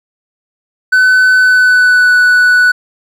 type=tone with pitch glide; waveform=triangle; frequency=1510 to 1482.3 Hz; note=F#6 to F#6; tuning=+35 to +3 cents; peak=-3 dBFS; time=0.92-2.72 s; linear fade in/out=10 ms; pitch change=-32 cents; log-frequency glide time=1.36-2.14 s; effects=none